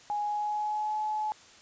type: tone with pitch glide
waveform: sine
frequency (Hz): 830.6 to 854.9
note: G#5 to G#5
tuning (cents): 0 to +50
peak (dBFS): -28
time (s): 0.1-1.32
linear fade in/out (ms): 0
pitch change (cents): +50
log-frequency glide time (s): 0.21-0.98
effects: white hiss -54 dBFS RMS until 1.61 s + resampled to 16000 Hz